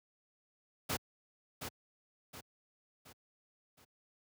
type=noise with echo; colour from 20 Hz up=pink; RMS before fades=-35 dBFS; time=0.89-0.97 s; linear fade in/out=10 ms; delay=720 ms; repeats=4; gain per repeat=-7 dB; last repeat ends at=3.85 s; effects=high-pass 80 Hz 12 dB/octave